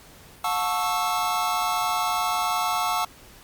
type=chord; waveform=square; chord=F# minor seventh; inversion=none; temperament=equal with one note detuned; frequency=721 / 880 / 1108.7 / 1318.5 Hz; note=F#5 / A5 / C#6 / E6; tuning=-45 / 0 / 0 / 0 cents; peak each=-29 dBFS; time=0.44-3.05 s; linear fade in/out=5 ms; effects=pink hiss -49 dBFS RMS until 3.43 s + Opus 48 kbps